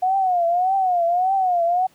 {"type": "tone with vibrato", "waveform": "sine", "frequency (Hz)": 726, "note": "F#5", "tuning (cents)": -33, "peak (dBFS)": -16, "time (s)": [0.02, 1.87], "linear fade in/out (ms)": 10, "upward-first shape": "triangle", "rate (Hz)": 1.7, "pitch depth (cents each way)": 140, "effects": ["pink hiss -57 dBFS RMS until 1.94 s", "high-pass 100 Hz 12 dB/octave"]}